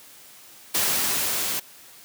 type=noise with level ramp; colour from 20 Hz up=white; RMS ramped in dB=-22 to -27 dBFS; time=0.74-1.6 s; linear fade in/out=10 ms; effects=white hiss -48 dBFS RMS until 2.04 s + high-pass 100 Hz 12 dB/octave